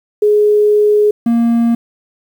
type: tone pair in turn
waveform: sine / triangle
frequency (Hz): 418.8 / 233.2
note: G#4 / A#3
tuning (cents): +15 / +1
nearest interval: minor seventh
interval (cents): 1014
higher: first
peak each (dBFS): -7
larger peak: neither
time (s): 0.22-1.11 / 1.26-1.75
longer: first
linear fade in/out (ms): 5
effects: 7-bit